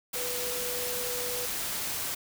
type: tone in noise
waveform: sine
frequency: 492.6 Hz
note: B4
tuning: 5 cents flat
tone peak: -36 dBFS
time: 0.15-1.46 s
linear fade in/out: 10 ms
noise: white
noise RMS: -33 dBFS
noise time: 0.13-2.15 s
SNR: -6 dB
effects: none